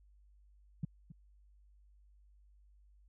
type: tone with echo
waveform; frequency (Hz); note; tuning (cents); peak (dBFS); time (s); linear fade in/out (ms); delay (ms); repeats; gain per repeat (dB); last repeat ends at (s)
sine; 155.7; D#3; +2; -31; 0.83-0.85; 5; 270; 1; -15; 1.12
effects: added 50 Hz sine -61 dBFS peak until 3.08 s